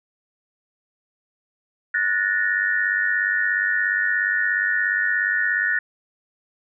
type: tone cluster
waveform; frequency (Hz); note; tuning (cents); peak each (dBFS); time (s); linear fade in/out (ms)
sine; 1469 / 1754 / 1851; F#6 / A6 / A#6; -13 / -6 / -13; -23; 1.94-5.79; 5
effects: none